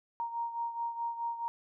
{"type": "beating tone pair", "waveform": "sine", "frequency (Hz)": [932.3, 937], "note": ["A#5", "A#5"], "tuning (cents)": [0, 9], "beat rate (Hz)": 4.7, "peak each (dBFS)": [-34, -40], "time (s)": [0.2, 1.48], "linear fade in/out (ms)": 0, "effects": []}